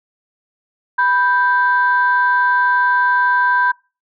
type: tone pair together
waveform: sine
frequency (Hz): 987.8 / 1568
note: B5 / G6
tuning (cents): 0 / 0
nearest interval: minor sixth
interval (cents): 800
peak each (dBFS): -14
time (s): 0.98-3.72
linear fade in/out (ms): 10
effects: noise-tail reverb RT60 0.3 s tail -24 dB re dry + tanh soft clip ceiling -4 dBFS